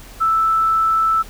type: tone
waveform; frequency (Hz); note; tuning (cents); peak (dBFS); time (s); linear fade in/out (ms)
sine; 1318.5; E6; 0; -13; 0.2-1.23; 20
effects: added 41 Hz sine -40 dBFS peak until 1.29 s + pink hiss -41 dBFS RMS until 1.29 s